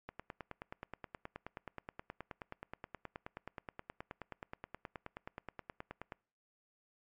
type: click train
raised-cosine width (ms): 0.5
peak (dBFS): -28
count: 58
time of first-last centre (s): 0.09-6.122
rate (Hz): 9.45
effects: noise-tail reverb RT60 0.5 s tail -26 dB re dry + MP3 48 kbps